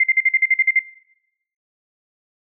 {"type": "tone bursts", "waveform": "sine", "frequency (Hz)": 2093, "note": "C7", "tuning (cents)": 0, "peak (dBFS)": -11, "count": 10, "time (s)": [0, 0.793], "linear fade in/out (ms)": 5, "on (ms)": 37, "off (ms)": 47, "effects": ["noise-tail reverb RT60 0.8 s tail -19 dB re dry"]}